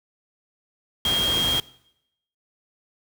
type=tone in noise; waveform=sine; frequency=3235 Hz; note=G#7; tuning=46 cents flat; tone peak=-20 dBFS; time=1.05-1.6 s; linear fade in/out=2 ms; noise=pink; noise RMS=-28 dBFS; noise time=1.05-1.6 s; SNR=+5 dB; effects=noise-tail reverb RT60 0.8 s tail -21 dB re dry + high-pass 60 Hz 12 dB/octave